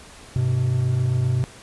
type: tone pair together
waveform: triangle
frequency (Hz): 99.5 / 127.08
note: G2 / B2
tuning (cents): +26 / +50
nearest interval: major third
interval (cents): 424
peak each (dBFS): -23 / -17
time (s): 0.36-1.44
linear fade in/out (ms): 0
effects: pink hiss -44 dBFS RMS until 1.62 s + resampled to 24000 Hz

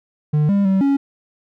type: tone with pitch steps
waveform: triangle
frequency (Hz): 150.2 / 200.2 / 192.1 / 278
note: D3 / G3 / G3 / C#4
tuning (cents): +39 / +37 / -35 / +5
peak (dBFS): -11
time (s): 0.33-0.97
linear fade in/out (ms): 10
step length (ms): 160
effects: none

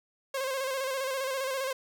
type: tone with vibrato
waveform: sawtooth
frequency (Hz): 532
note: C5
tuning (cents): +29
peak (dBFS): -26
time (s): 0.34-1.73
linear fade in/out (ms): 5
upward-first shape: square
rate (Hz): 15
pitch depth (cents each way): 43
effects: none

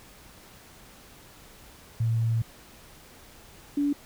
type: tone pair in turn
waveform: sine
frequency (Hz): 114 / 287.3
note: A#2 / D4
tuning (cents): -38 / -38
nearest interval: octave + major third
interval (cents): 1600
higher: second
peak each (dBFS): -22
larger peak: neither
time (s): 2-2.42 / 3.77-3.93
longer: first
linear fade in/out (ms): 5
effects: pink hiss -51 dBFS RMS until 4.05 s

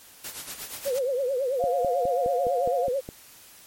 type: noise with tremolo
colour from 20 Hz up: white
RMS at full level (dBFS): -35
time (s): 0.24-0.99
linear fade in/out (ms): 5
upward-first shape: sine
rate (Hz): 8.4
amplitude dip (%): 65
type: tone with vibrato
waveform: sine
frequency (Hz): 523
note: C5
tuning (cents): -1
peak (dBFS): -23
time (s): 0.85-3.01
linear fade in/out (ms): 20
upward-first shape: triangle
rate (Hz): 9.1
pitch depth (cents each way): 160
type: tone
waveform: sine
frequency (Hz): 705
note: F5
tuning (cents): +16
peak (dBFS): -26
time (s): 1.59-2.88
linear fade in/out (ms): 20
type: click train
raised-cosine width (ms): 2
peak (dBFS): -22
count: 8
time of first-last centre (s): 1.64-3.089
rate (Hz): 4.83
effects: white hiss -50 dBFS RMS until 3.66 s + MP3 64 kbps

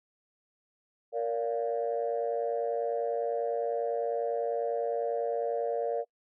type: chord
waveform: sine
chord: Bb major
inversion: none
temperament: equal with one note detuned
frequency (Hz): 466.2 / 576.2 / 698.5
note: Bb4 / D5 / F5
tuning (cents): 0 / -33 / 0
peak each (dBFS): -30 / -32 / -34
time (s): 1.12-6.05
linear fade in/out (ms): 50
effects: noise-tail reverb RT60 0.1 s tail -26 dB re dry + tanh soft clip ceiling -20 dBFS

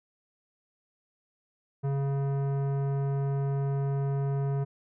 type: tone with tanh clipping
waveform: sine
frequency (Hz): 138.59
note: C#3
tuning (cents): 0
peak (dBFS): -28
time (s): 1.83-4.65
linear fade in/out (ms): 20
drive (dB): 15
effects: none

